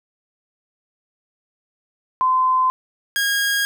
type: tone pair in turn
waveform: sine / sawtooth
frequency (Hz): 1029 / 1633.4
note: C6 / G#6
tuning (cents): -29 / -29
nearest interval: minor sixth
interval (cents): 800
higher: second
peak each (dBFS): -14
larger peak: neither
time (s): 2.21-2.7 / 3.16-3.65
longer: neither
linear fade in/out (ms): 0
effects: none